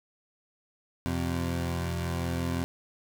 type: tone pair together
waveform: 20% pulse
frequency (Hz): 85.49 / 127.9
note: F2 / C3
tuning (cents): -36 / -39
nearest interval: perfect fifth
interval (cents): 697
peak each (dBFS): -25 / -29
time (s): 1.06-2.64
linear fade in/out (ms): 0
effects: none